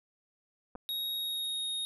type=clicks; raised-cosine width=1 ms; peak=-30 dBFS; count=2; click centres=0.753 / 0.757 s
type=tone with pitch glide; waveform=square; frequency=3772 to 3729 Hz; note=A#7 to A#7; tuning=+20 to 0 cents; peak=-33 dBFS; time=0.89-1.85 s; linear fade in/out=0 ms; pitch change=-20 cents; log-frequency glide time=1.12-1.7 s
effects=none